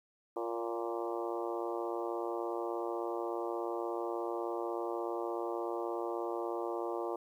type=harmonic tone with a mistuned harmonic; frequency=116.54 Hz; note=A#2; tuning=in tune; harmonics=3 / 4 / 5 / 6 / 7 / 8 / 9 / 10; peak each=-38 / -40 / -42 / -44 / -45 / -46 / -47 / -48 dBFS; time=0.36-7.16 s; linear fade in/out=5 ms; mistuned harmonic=5; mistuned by=-19 cents; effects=11-bit